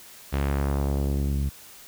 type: tone with low-pass filter sweep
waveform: sawtooth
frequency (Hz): 69.9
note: C#2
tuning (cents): +15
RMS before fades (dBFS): -25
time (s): 0.32-1.5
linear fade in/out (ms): 20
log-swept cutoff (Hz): 3400 to 160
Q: 0.94
effects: white hiss -47 dBFS RMS until 1.87 s